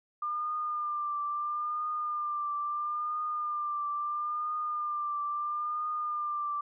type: tone with vibrato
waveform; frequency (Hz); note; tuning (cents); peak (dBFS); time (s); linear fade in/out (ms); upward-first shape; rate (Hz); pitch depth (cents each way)
sine; 1198; D6; +34; -30; 0.22-6.61; 5; triangle; 0.75; 41
effects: none